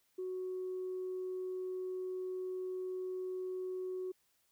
sine tone, 370 Hz, F#4, in tune, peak -36 dBFS, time 0.18-4.12 s, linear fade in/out 10 ms, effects tanh soft clip ceiling -33 dBFS + white hiss -75 dBFS RMS until 4.51 s

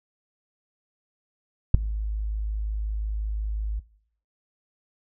sine tone with ADSR envelope, 52.8 Hz, G#1, 29 cents sharp, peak -3 dBFS, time 1.74-3.8 s, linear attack 5 ms, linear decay 4 ms, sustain -22 dB, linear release 13 ms, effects noise-tail reverb RT60 0.7 s tail -22 dB re dry

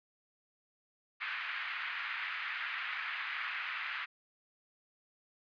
white band-pass noise, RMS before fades -39 dBFS, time 1.2-4.06 s, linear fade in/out 20 ms, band 1300 to 2400 Hz, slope 24 dB/octave, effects resampled to 11025 Hz

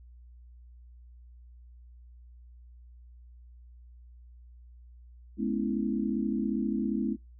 sine chord, C# minor seventh, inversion second, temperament equal with one note detuned, 212.1 / 246.9 / 277.2 / 329.6 Hz, G#3 / B3 / C#4 / E4, +37 / 0 / 0 / 0 cents, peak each -30 / -33 / -34 / -34 dBFS, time 5.37-7.17 s, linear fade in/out 50 ms, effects noise-tail reverb RT60 0.2 s tail -24 dB re dry + added 60 Hz sine -49 dBFS peak until 7.39 s

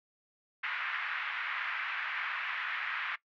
white band-pass noise, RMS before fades -36 dBFS, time 0.63-3.16 s, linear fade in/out 10 ms, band 1200 to 2300 Hz, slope 24 dB/octave, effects noise-tail reverb RT60 0.1 s tail -19 dB re dry + low-pass 4000 Hz 12 dB/octave

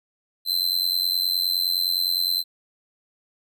45% pulse tone with amplitude modulation, 4082 Hz, C8, 44 cents flat, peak -16 dBFS, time 0.45-2.44 s, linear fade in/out 50 ms, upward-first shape sine, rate 89.7 Hz, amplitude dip 95%, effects none

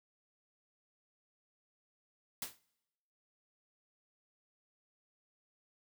white noise with exponential decay, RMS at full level -36 dBFS, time 2.42-2.59 s, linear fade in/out 2 ms, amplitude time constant 36 ms, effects noise-tail reverb RT60 1.0 s tail -25 dB re dry

